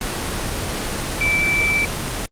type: tone in noise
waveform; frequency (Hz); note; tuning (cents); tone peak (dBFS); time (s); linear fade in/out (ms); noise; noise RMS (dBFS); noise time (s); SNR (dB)
sine; 2326; D7; -17; -16; 1.21-1.85; 2; pink; -24; 0.01-2.26; +5
effects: low-pass 11000 Hz 12 dB/octave + Opus 24 kbps